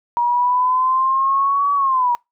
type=exponential two-way sweep; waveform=sine; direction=up then down; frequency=951 to 1142 to 951 Hz; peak=-14 dBFS; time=0.17-2.15 s; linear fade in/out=0 ms; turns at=1.74 s; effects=noise-tail reverb RT60 0.2 s tail -26 dB re dry